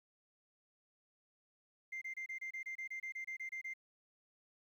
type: tone bursts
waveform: sine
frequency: 2093 Hz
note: C7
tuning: in tune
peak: -39 dBFS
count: 15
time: 1.92-3.738 s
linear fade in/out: 10 ms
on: 96 ms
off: 27 ms
effects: tanh soft clip ceiling -38 dBFS + 12-bit